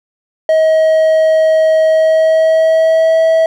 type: tone with pitch glide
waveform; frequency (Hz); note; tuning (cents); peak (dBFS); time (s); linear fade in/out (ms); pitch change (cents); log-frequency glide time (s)
triangle; 635 to 648.3; D#5 to E5; +35 to -29; -5; 0.49-3.46; 2; +36; 1.86-3.2
effects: none